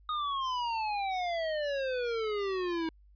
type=exponential sweep; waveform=square; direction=down; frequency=1249 to 319.4 Hz; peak=-31 dBFS; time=0.09-2.89 s; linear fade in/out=2 ms; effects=added 50 Hz sine -56 dBFS peak until 3.15 s + resampled to 11025 Hz